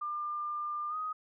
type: tone with pitch glide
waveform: sine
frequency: 1198 to 1252.5 Hz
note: D6 to D#6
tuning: +34 to +11 cents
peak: -33 dBFS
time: 0.01-1.13 s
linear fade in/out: 10 ms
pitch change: +77 cents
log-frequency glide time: 0.89-0.96 s
effects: none